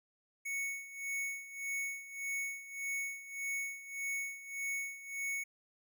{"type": "tone with tremolo", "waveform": "square", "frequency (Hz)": 2217, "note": "C#7", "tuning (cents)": 0, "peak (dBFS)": -35, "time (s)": [0.45, 5.44], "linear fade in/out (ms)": 10, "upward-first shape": "sine", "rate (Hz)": 1.7, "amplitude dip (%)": 80, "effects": []}